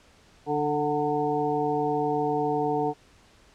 harmonic tone with a mistuned harmonic, 148 Hz, D3, 14 cents sharp, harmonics 1 / 2 / 3 / 5 / 6, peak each -35 / -30 / -27 / -28 / -32 dBFS, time 0.46-2.94 s, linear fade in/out 50 ms, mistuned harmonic 6, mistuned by +35 cents, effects pink hiss -57 dBFS RMS until 3.54 s + low-pass 7000 Hz 12 dB/octave

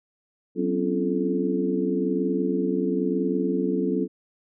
sine tone cluster, 188.3 / 256.8 / 277.8 / 343.1 / 433 Hz, F#3 / C4 / C#4 / F4 / A4, +31 / -32 / +4 / -31 / -28 cents, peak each -28 dBFS, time 0.55-4.08 s, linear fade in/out 50 ms, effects none

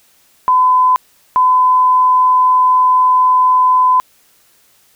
sine tone bursts at uneven times, 1012 Hz, B5, 42 cents sharp, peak -7 dBFS, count 2, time 0.48-0.96 / 1.36-4 s, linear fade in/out 0 ms, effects white hiss -52 dBFS RMS until 4.95 s

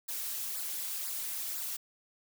blue noise with flanger, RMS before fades -37 dBFS, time 0.08-1.77 s, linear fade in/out 10 ms, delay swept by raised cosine 0.32 to 5.52 ms, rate 2 Hz, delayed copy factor -0.85, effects none

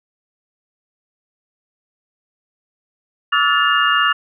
sine tone cluster, 1147 / 1303 / 1426 / 1746 / 2821 Hz, D6 / E6 / F6 / A6 / F7, -41 / -20 / +36 / -14 / +17 cents, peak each -19 dBFS, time 3.32-4.13 s, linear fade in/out 10 ms, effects none

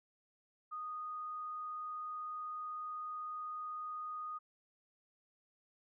sine tone, 1238 Hz, D#6, 9 cents flat, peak -40 dBFS, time 0.71-4.39 s, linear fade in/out 20 ms, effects none

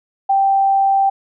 sine tone, 783 Hz, G5, 2 cents flat, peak -11 dBFS, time 0.29-1.1 s, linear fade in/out 10 ms, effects none

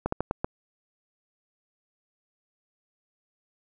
slowing click train, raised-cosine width 1 ms, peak -12 dBFS, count 5, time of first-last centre 0.06-0.445 s, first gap 64 ms, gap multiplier 1.28, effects none

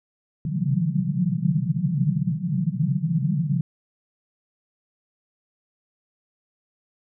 white band-pass noise, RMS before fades -23 dBFS, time 0.45-3.61 s, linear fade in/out 2 ms, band 130 to 190 Hz, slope 96 dB/octave, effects none

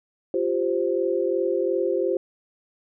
sine chord, F suspended second, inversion none, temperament equal, 349.2 / 392 / 523.3 Hz, F4 / G4 / C5, 0 / 0 / 0 cents, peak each -25 dBFS, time 0.34-2.17 s, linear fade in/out 2 ms, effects none

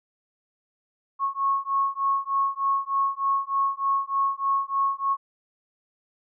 sine beating tone pair, 1096 / 1099.3 Hz, C#6 / C#6, -20 / -15 cents, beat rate 3.3 Hz, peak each -25 / -25 dBFS, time 1.19-5.17 s, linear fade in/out 50 ms, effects none

